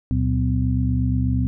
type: tone cluster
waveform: sine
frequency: 70.6 / 119 / 185.3 / 253.3 Hz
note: C#2 / A#2 / F#3 / B3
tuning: +32 / +36 / +3 / +44 cents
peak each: -22 / -21 / -29 / -24 dBFS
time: 0.11-1.47 s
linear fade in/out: 0 ms
effects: none